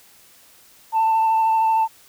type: tone with vibrato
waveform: sine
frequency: 890 Hz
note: A5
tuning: 20 cents sharp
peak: -13 dBFS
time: 0.92-1.88 s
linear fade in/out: 50 ms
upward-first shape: triangle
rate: 13 Hz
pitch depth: 19 cents each way
effects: tanh soft clip ceiling -13 dBFS + white hiss -51 dBFS RMS until 2.08 s